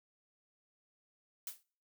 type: noise with exponential decay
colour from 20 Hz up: blue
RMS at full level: -38 dBFS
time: 1.47-1.63 s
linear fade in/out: 1 ms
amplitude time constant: 33 ms
effects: noise-tail reverb RT60 0.5 s tail -26 dB re dry